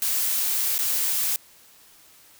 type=noise with dropouts; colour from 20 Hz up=blue; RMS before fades=-24 dBFS; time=0.02-1.36 s; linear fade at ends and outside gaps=1 ms; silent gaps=0.781-0.789 s; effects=white hiss -53 dBFS RMS until 2.39 s